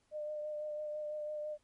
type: tone with vibrato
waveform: sine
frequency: 603 Hz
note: D5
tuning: 46 cents sharp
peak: -37 dBFS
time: 0.11-1.58 s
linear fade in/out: 50 ms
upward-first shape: sine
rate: 6 Hz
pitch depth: 17 cents each way
effects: pink hiss -75 dBFS RMS until 1.63 s + MP3 48 kbps